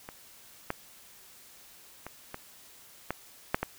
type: clicks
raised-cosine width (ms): 0.5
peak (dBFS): -25 / -15 / -24 / -22 / -15 / -9 / -14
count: 7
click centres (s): 0.089 / 0.704 / 2.066 / 2.344 / 3.106 / 3.545 / 3.63
effects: white hiss -54 dBFS RMS until 3.78 s